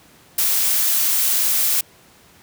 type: noise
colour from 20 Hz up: blue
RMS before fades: -18 dBFS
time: 0.38-1.81 s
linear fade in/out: 5 ms
effects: pink hiss -50 dBFS RMS until 2.42 s + high-pass 80 Hz 12 dB/octave